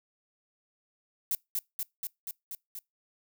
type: noise with echo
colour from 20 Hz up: violet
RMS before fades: -29 dBFS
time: 1.31-1.35 s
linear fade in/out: 2 ms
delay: 240 ms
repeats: 6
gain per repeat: -2 dB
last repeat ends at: 2.79 s
effects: noise-tail reverb RT60 0.2 s tail -25 dB re dry